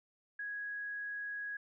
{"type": "tone", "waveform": "sine", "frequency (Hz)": 1661.2, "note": "G#6", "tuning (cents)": 0, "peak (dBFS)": -38, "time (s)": [0.39, 1.57], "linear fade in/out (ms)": 5, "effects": []}